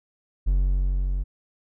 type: tone with level ramp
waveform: triangle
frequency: 46.25 Hz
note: F#1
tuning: in tune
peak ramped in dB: -15 to -21 dBFS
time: 0.46-1.24 s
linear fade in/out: 20 ms
effects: none